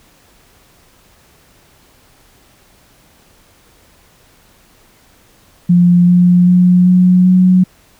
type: tone with pitch steps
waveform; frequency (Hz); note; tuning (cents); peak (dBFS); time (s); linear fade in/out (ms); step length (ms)
sine; 175.8 / 177.74 / 179.7 / 181.68 / 183.69; F3 / F3 / F3 / F#3 / F#3; +12 / +31 / +50 / -31 / -12; -5; 5.69-7.64; 10; 390
effects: pink hiss -49 dBFS RMS until 7.99 s

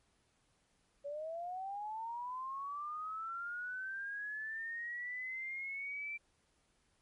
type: linear sweep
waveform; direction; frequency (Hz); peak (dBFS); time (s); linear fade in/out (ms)
sine; up; 560 to 2349; -39; 1.04-6.18; 20
effects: pink hiss -75 dBFS RMS until 7.01 s + MP3 48 kbps

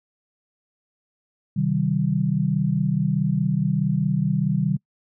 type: chord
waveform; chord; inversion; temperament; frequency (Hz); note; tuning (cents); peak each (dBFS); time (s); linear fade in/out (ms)
sine; C minor; none; equal with one note detuned; 130.81 / 155.56 / 192.3; C3 / Eb3 / G3; 0 / 0 / -33; -25 / -22 / -23; 1.56-4.77; 10
effects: noise-tail reverb RT60 0.1 s tail -25 dB re dry

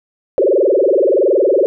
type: tone with frequency modulation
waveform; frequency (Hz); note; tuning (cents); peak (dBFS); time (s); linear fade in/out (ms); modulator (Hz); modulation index
sine; 466.2; A#4; 0; -9; 0.38-1.66; 0; 21.4; 5.2
effects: none

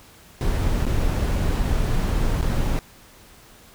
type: noise with dropouts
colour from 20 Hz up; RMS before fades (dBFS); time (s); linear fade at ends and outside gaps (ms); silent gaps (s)
brown; -21; 0.41-2.79; 0; 0.853-0.866 / 2.412-2.428
effects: pink hiss -49 dBFS RMS until 3.74 s

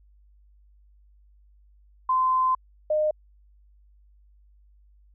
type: tone pair in turn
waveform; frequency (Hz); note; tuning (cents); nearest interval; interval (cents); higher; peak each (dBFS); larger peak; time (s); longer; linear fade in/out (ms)
sine; 1032 / 611.9; C6 / D#5; -24 / -29; major sixth; 905; first; -19 / -20; first; 2.09-2.55 / 2.9-3.11; first; 5
effects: added 50 Hz sine -54 dBFS peak until 5.14 s

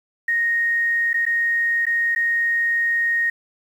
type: tone with dropouts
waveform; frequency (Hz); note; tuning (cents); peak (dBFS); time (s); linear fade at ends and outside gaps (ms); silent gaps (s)
sine; 1863; A#6; -2; -17; 0.28-3.3; 5; 1.132-1.141 / 1.254-1.264 / 1.855-1.866 / 2.15-2.16
effects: 8-bit

